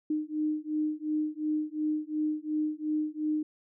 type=beating tone pair; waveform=sine; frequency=304.6 / 307.4 Hz; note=D#4 / D#4; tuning=-37 / -21 cents; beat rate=2.8 Hz; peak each=-31 dBFS; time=0.1-3.43 s; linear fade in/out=5 ms; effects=none